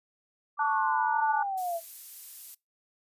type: linear sweep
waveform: sine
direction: down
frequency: 1174.7 to 654 Hz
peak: -29 dBFS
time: 0.57-1.81 s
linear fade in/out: 50 ms
type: harmonic tone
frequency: 293.7 Hz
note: D4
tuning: in tune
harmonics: 3 / 4 / 5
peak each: -27 / -36 / -32 dBFS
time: 0.59-1.43 s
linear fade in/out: 5 ms
type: noise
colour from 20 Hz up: violet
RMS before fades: -42 dBFS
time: 1.57-2.55 s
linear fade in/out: 10 ms
effects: noise-tail reverb RT60 0.2 s tail -23 dB re dry + resampled to 32000 Hz